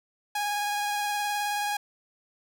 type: tone with vibrato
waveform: sawtooth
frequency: 825 Hz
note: G#5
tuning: 12 cents flat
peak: -23 dBFS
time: 0.35-1.77 s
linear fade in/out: 5 ms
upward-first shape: triangle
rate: 19 Hz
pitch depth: 20 cents each way
effects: none